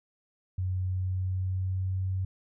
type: tone with pitch glide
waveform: sine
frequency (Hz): 92.5 to 94.17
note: F#2 to F#2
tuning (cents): 0 to +31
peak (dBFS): -27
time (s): 0.58-2.25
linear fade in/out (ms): 5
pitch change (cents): +31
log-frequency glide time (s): 0.85-2.09
effects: none